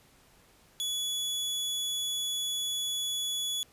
sawtooth tone, 3400 Hz, G#7, 40 cents sharp, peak -27 dBFS, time 0.8-3.63 s, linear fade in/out 0 ms, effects pink hiss -61 dBFS RMS until 3.72 s + resampled to 32000 Hz

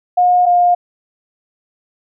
sine tone pair in turn, 718 / 708.1 Hz, F5 / F5, +48 / +24 cents, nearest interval unison, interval 24 cents, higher first, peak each -8 dBFS, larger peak neither, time 0.17-0.46 / 0.46-0.75 s, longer neither, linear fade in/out 10 ms, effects none

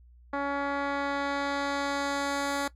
10% pulse tone with low-pass filter sweep, 281.3 Hz, C#4, 26 cents sharp, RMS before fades -30 dBFS, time 0.33-2.68 s, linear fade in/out 5 ms, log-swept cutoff 1600 to 11000 Hz, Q 0.81, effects noise-tail reverb RT60 0.1 s tail -18 dB re dry + added 60 Hz sine -52 dBFS peak until 2.75 s

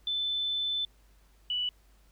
sine tone pair in turn, 3520 / 2960 Hz, A7 / F#7, 0 / 0 cents, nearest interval minor third, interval 300 cents, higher first, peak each -28 dBFS, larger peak neither, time 0.07-0.85 / 1.5-1.69 s, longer first, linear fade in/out 2 ms, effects added 50 Hz sine -59 dBFS peak until 2.11 s + pink hiss -67 dBFS RMS until 2.11 s

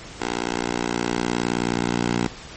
10% pulse tone with high-pass filter sweep, 59.2 Hz, A#1, 27 cents sharp, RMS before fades -24 dBFS, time 0.2-2.28 s, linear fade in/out 10 ms, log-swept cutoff 380 to 160 Hz, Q 0.81, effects pink hiss -39 dBFS RMS until 2.56 s + MP3 32 kbps

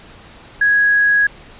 sine tone, 1661.2 Hz, G#6, in tune, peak -10 dBFS, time 0.61-1.27 s, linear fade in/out 5 ms, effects pink hiss -41 dBFS RMS until 1.59 s + resampled to 8000 Hz

